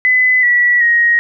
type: tone with pitch steps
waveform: sine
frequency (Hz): 2012 / 1944 / 1882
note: B6 / B6 / A#6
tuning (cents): +32 / -28 / +16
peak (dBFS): -8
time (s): 0.05-1.19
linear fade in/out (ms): 0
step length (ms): 380
effects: none